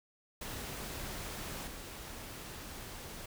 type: noise with level steps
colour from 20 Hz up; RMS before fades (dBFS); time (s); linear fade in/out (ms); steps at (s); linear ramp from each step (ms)
pink; -42 / -46; 0.41-3.26; 5; 1.67; 2
effects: none